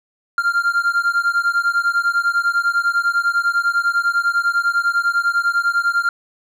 triangle beating tone pair, 1389 / 1399 Hz, F6 / F6, -10 / +3 cents, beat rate 10 Hz, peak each -16 / -17 dBFS, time 0.38-6.09 s, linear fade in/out 2 ms, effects none

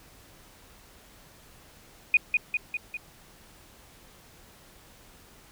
sine tone with echo, 2465 Hz, D#7, 17 cents flat, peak -15 dBFS, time 2.14-2.17 s, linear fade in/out 2 ms, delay 200 ms, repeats 4, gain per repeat -4 dB, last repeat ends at 2.97 s, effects pink hiss -54 dBFS RMS until 5.51 s

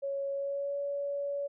sine tone with pitch glide, 554.4 to 566.4 Hz, C#5 to C#5, 0 to +37 cents, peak -31 dBFS, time 0.02-1.48 s, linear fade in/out 20 ms, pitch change +37 cents, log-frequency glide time 0.31-0.78 s, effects none

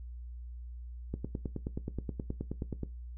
click train, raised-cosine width 3 ms, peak -22 dBFS, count 17, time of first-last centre 1.14-2.833 s, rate 9.45 Hz, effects noise-tail reverb RT60 0.2 s tail -17 dB re dry + added 60 Hz sine -41 dBFS peak until 3.17 s

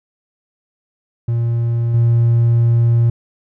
triangle tone with level steps, 117.2 Hz, A#2, 10 cents sharp, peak -12 / -7 dBFS, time 1.28-3.1 s, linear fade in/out 5 ms, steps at 1.94 s, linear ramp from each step 2 ms, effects tanh soft clip ceiling -4 dBFS

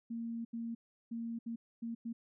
sine tone bursts at uneven times, 231 Hz, A#3, 16 cents flat, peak -37 dBFS, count 6, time 0.1-0.45 / 0.53-0.75 / 1.11-1.39 / 1.46-1.56 / 1.82-1.95 / 2.05-2.13 s, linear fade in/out 10 ms, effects none

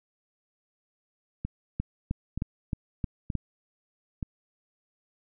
two click trains, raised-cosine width 5 ms, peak -16 / -19 dBFS, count 6 / 4, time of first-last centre 1.8-3.353 / 1.45-4.228 s, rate 3.22 / 1.08 Hz, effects none

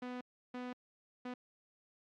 sawtooth tone bursts at uneven times, 248.9 Hz, B3, 14 cents sharp, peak -37 dBFS, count 3, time 0.02-0.21 / 0.54-0.73 / 1.25-1.34 s, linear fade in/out 5 ms, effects low-pass 3000 Hz 12 dB/octave + Opus 48 kbps

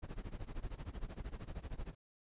brown noise with tremolo, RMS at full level -41 dBFS, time 0.02-1.95 s, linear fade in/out 20 ms, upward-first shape sine, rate 13 Hz, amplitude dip 90%, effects resampled to 8000 Hz

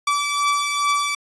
sawtooth beating tone pair, 1154 / 1156.4 Hz, D6 / D6, -31 / -27 cents, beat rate 2.4 Hz, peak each -21 / -16 dBFS, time 0.07-1.15 s, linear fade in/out 5 ms, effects resampled to 22050 Hz

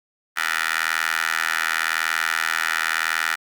15% pulse tone with high-pass filter, 80.9 Hz, E2, 32 cents flat, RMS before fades -23 dBFS, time 0.36-3.36 s, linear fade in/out 20 ms, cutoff 1600 Hz, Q 4.2, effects Opus 32 kbps

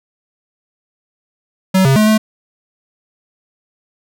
square tone with pitch steps, 188.9 / 134.8 / 214.3 / 216.9 Hz, F#3 / C#3 / A3 / A3, +36 / -48 / -45 / -25 cents, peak -9 dBFS, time 1.74-2.18 s, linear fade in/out 10 ms, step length 110 ms, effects none

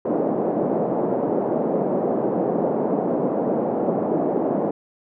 white band-pass noise, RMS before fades -22 dBFS, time 0.05-4.71 s, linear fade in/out 5 ms, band 180 to 630 Hz, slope 24 dB/octave, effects none

